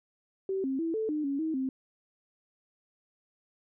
sine tone with pitch steps, 384.4 / 267 / 329 / 439.3 / 302.9 / 278.3 / 318.2 / 263.2 Hz, G4 / C4 / E4 / A4 / D#4 / C#4 / D#4 / C4, -34 / +35 / -3 / -3 / -46 / +7 / +39 / +10 cents, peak -28 dBFS, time 0.49-1.69 s, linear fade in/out 2 ms, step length 150 ms, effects none

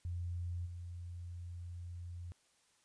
sine tone with level steps, 87.31 Hz, F2, in tune, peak -37 / -43 dBFS, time 0.05-2.32 s, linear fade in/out 0 ms, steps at 0.65 s, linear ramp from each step 20 ms, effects white hiss -72 dBFS RMS until 2.84 s + resampled to 22050 Hz

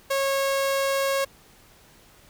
sawtooth tone, 547 Hz, C#5, 23 cents flat, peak -18 dBFS, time 0.1-1.25 s, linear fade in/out 10 ms, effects pink hiss -54 dBFS RMS until 2.29 s

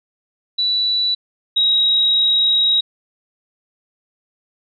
sine tone pair in turn, 3951 / 3816 Hz, B7 / A#7, 0 / +40 cents, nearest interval minor second, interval 60 cents, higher first, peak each -15 / -12 dBFS, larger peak second, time 0.58-1.15 / 1.56-2.81 s, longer second, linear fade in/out 10 ms, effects none

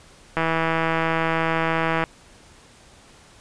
click train, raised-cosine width 0.5 ms, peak -7 dBFS, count 273, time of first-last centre 0.37-2.039 s, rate 163 Hz, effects pink hiss -50 dBFS RMS until 3.4 s + resampled to 22050 Hz

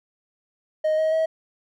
triangle tone with pitch steps, 622.3 / 631.7 / 641.3 Hz, D#5 / D#5 / E5, 0 / +26 / -48 cents, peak -16 dBFS, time 0.84-1.26 s, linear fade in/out 10 ms, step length 140 ms, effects tanh soft clip ceiling -12 dBFS

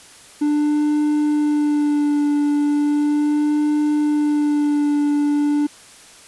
triangle tone with vibrato, 295.1 Hz, D4, 8 cents sharp, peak -13 dBFS, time 0.41-5.67 s, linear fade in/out 10 ms, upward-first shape sine, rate 0.37 Hz, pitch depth 20 cents each way, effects white hiss -44 dBFS RMS until 6.27 s + resampled to 24000 Hz

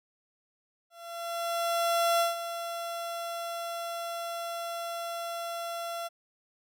30% pulse tone with ADSR envelope, 680 Hz, F5, 46 cents flat, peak -20 dBFS, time 0.9-6.09 s, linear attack 1300 ms, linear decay 150 ms, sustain -11 dB, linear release 25 ms, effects none

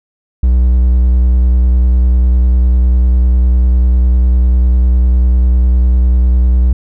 triangle tone with vibrato, 61.74 Hz, B1, in tune, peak -4 dBFS, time 0.43-6.73 s, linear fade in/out 5 ms, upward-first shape sine, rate 10 Hz, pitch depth 24 cents each way, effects none

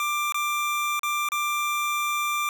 25% pulse tone with dropouts, 1184 Hz, D6, 14 cents sharp, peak -20 dBFS, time 0-2.49 s, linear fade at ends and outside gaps 1 ms, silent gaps 0.323-0.344 / 0.994-1.032 / 1.288-1.319 s, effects none

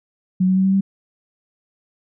sine tone with pitch steps, 185 / 187.37 / 189.76 / 192.19 / 194.65 Hz, F#3 / F#3 / F#3 / G3 / G3, 0 / +22 / +44 / -34 / -12 cents, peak -13 dBFS, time 0.4-0.81 s, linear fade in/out 10 ms, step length 82 ms, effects none

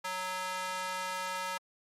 square tone with high-pass filter, 185 Hz, F#3, in tune, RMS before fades -36 dBFS, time 0.04-1.58 s, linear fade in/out 10 ms, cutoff 1000 Hz, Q 1.5, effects low-pass 12000 Hz 12 dB/octave + MP3 64 kbps

